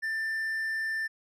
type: tone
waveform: triangle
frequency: 1781 Hz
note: A6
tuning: 21 cents sharp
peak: -27 dBFS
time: 0.02-1.08 s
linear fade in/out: 20 ms
effects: resampled to 32000 Hz